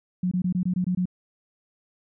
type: tone bursts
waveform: sine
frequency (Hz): 181.2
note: F#3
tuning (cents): -36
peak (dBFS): -21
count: 8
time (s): 0.23-1.056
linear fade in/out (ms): 5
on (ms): 84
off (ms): 22
effects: none